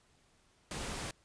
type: noise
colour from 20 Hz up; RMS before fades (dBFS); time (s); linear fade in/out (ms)
pink; -40; 0.71-1.11; 2
effects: pink hiss -69 dBFS RMS until 1.24 s + resampled to 22050 Hz